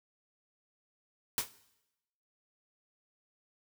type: noise with exponential decay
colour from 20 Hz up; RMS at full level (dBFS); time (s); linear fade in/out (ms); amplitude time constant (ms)
white; -27; 1.38-1.51; 0; 27
effects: noise-tail reverb RT60 0.9 s tail -18 dB re dry